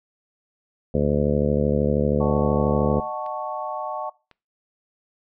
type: harmonic tone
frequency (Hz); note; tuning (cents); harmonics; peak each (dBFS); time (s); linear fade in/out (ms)
72.9; D2; -12; 1 / 2 / 3 / 4 / 5 / 6 / 7 / 8 / 9; -27 / -24 / -24 / -31 / -30 / -26 / -25 / -31 / -37; 0.94-3; 5
type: chord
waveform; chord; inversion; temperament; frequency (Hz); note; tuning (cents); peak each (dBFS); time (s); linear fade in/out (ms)
sine; D# half-diminished seventh; none; equal with one note detuned; 612.6 / 740 / 880 / 1108.7; D#5 / F#5 / A5 / C#6; -27 / 0 / 0 / 0; -32; 2.2-4.1; 10
type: clicks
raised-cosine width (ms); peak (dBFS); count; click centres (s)
0.3; -32; 2; 3.263 / 4.313
effects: noise-tail reverb RT60 0.3 s tail -21 dB re dry